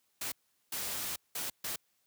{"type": "noise bursts at uneven times", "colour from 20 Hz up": "white", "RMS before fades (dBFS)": -37, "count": 4, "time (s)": [[0.21, 0.32], [0.72, 1.16], [1.35, 1.5], [1.64, 1.76]], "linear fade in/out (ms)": 5, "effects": ["white hiss -75 dBFS RMS until 2.06 s", "high-pass 60 Hz 12 dB/octave"]}